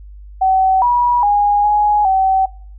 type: tone with pitch steps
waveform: sine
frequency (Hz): 760 / 969 / 821 / 834 / 765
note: F#5 / B5 / G#5 / G#5 / G5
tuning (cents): +46 / -33 / -20 / +7 / -42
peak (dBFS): -10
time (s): 0.41-2.46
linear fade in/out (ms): 10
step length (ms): 410
effects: noise-tail reverb RT60 0.5 s tail -22 dB re dry + added 50 Hz sine -33 dBFS peak until 2.78 s